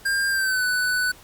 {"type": "tone with pitch glide", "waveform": "square", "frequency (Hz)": [1600, 1492.9], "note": ["G6", "F#6"], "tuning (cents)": [35, 15], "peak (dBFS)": -21, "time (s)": [0.05, 1.12], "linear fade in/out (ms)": 10, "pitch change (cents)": -120, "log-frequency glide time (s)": [0.29, 0.64], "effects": ["pink hiss -48 dBFS RMS until 1.23 s", "Opus 48 kbps"]}